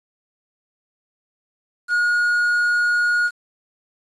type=tone with quantisation; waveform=triangle; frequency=1441 Hz; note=F#6; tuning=46 cents flat; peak=-14 dBFS; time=1.88-3.31 s; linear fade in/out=50 ms; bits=7; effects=resampled to 22050 Hz